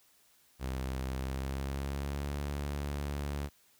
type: tone with pitch glide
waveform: sawtooth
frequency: 65.41 to 71.74 Hz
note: C2 to D2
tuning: 0 to -40 cents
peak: -30 dBFS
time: 0.59-3.5 s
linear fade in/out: 50 ms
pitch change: +160 cents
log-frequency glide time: 1.12-2.35 s
effects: white hiss -66 dBFS RMS until 3.79 s